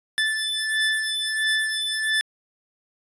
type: beating tone pair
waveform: 25% pulse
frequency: 1752 / 1753.5 Hz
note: A6 / A6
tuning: -8 / -6 cents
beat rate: 1.5 Hz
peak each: -21 dBFS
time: 0.18-2.21 s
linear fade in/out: 0 ms
effects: resampled to 24000 Hz